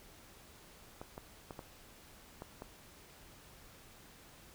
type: clicks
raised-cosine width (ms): 1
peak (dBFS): -30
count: 6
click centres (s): 1.015 / 1.179 / 1.508 / 1.592 / 2.421 / 2.621
effects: pink hiss -58 dBFS RMS until 4.54 s